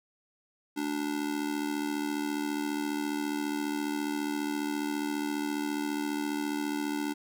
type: tone with amplitude modulation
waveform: square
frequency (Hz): 293.7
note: D4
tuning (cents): 0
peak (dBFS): -27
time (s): 0.76-7.14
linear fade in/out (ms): 20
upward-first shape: sine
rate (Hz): 74.7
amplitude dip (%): 80
effects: none